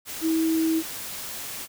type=tone in noise; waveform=sine; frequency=322.8 Hz; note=E4; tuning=36 cents flat; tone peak=-20 dBFS; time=0.21-0.83 s; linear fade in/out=50 ms; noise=white; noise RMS=-35 dBFS; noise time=0.05-1.68 s; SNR=+12 dB; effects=none